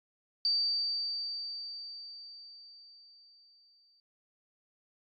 sine tone with exponential decay, 4631 Hz, D8, 25 cents flat, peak -25 dBFS, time 0.45-4 s, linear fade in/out 1 ms, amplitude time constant 770 ms, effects Opus 48 kbps

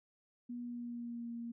sine tone with pitch glide, 241.9 to 234.3 Hz, B3 to A#3, -36 to +9 cents, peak -40 dBFS, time 0.49-1.52 s, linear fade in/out 10 ms, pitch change -55 cents, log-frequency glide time 0.6-1.31 s, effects none

